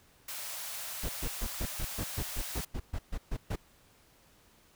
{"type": "high-pass noise", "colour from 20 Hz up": "white", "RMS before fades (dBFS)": -40, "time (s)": [0.28, 2.65], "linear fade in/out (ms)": 5, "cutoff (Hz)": 540, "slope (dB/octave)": 48}
{"type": "noise bursts", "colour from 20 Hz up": "brown", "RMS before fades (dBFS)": -33, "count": 14, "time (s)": [1.03, 3.56], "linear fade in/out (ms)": 10, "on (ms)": 60, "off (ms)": 130}
{"effects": ["pink hiss -63 dBFS RMS until 4.75 s"]}